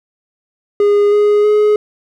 triangle tone with pitch steps, 410 / 415.5 / 421 Hz, G#4 / G#4 / G#4, -22 / +1 / +24 cents, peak -6 dBFS, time 0.8-1.76 s, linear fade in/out 2 ms, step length 320 ms, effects none

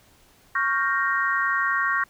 sine chord, G half-diminished seventh, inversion second, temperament equal, 1108.7 / 1396.9 / 1568 / 1864.7 Hz, Db6 / F6 / G6 / Bb6, 0 / 0 / 0 / 0 cents, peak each -25 / -28 / -27 / -25 dBFS, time 0.55-2.04 s, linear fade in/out 5 ms, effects pink hiss -57 dBFS RMS until 2.09 s

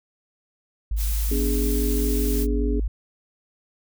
sine tone, 52.4 Hz, G#1, 16 cents sharp, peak -21 dBFS, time 0.91-2.88 s, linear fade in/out 5 ms
blue noise, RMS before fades -32 dBFS, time 0.96-2.47 s, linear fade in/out 50 ms
sine chord, G# diminished, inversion first, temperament equal with one note detuned, 246.9 / 292 / 415.3 Hz, B3 / D4 / G#4, 0 / -10 / 0 cents, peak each -28 dBFS, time 1.31-2.8 s, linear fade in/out 5 ms
effects none

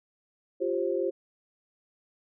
sine chord, F suspended second, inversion none, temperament equal with one note detuned, 349.2 / 392 / 531.5 Hz, F4 / G4 / C5, 0 / 0 / +27 cents, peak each -30 dBFS, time 0.6-1.11 s, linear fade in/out 20 ms, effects none

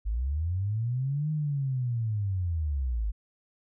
sine linear two-way sweep, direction up then down, 49 to 155.56 to 49 Hz, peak -26 dBFS, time 0.05-3.12 s, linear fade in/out 20 ms, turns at 1.31 s, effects none

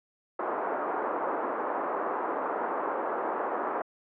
white band-pass noise, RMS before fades -31 dBFS, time 0.39-3.82 s, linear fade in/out 5 ms, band 310 to 1200 Hz, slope 24 dB/octave, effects low-pass 2000 Hz 12 dB/octave

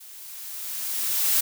blue noise with level ramp, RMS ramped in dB -45 to -20 dBFS, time 0-1.41 s, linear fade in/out 10 ms, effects none

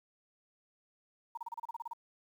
sine tone bursts, 932.3 Hz, A#5, in tune, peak -37 dBFS, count 11, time 1.35-1.934 s, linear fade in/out 5 ms, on 24 ms, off 32 ms, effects 11-bit

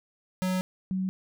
square / sine tone pair in turn, 185 / 188.02 Hz, F#3 / F#3, 0 / +28 cents, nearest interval unison, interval 28 cents, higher second, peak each -26 dBFS, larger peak neither, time 0.42-0.61 / 0.91-1.09 s, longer first, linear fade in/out 0 ms, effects none

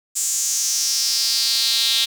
square tone with high-pass filter sweep, 123.47 Hz, B2, in tune, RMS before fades -20 dBFS, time 0.15-2.06 s, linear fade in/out 20 ms, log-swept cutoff 7400 to 3600 Hz, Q 4.5, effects none

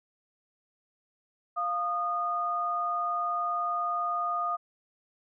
sine tone pair together, 698.5 / 1228.2 Hz, F5 / D#6, 0 / -23 cents, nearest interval minor seventh, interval 977 cents, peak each -33 / -28 dBFS, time 1.56-4.57 s, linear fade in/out 20 ms, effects none

